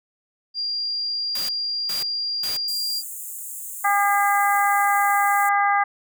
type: tone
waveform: sine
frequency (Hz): 4781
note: D8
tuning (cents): +30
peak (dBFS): -23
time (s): 0.54-3.03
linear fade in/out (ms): 50
type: noise bursts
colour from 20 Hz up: white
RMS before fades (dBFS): -32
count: 3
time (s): 1.35-2.57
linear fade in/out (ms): 5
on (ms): 140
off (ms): 400
type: high-pass noise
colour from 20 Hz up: pink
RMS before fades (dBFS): -34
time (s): 2.68-5.49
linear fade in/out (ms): 2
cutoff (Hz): 6900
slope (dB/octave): 96
type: harmonic tone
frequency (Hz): 403.8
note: G#4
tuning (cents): -49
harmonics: 2 / 3 / 4 / 5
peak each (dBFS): -19 / -22 / -25 / -26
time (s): 3.84-5.84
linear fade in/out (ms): 10
effects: none